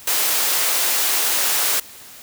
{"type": "high-pass noise", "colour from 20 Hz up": "white", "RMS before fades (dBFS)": -19, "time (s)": [0.07, 1.8], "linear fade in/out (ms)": 5, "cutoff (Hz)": 410, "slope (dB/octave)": 12, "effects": ["white hiss -41 dBFS RMS until 2.22 s"]}